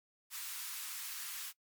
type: high-pass noise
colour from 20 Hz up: white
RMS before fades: -43 dBFS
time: 0.3-1.53 s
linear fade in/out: 50 ms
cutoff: 1100 Hz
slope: 24 dB/octave
effects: noise-tail reverb RT60 0.1 s tail -21 dB re dry + MP3 96 kbps